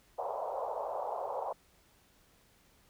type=band-pass noise; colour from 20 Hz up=pink; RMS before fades=-37 dBFS; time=0.18-1.53 s; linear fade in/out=5 ms; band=500 to 1000 Hz; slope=48 dB/octave; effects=pink hiss -66 dBFS RMS until 2.89 s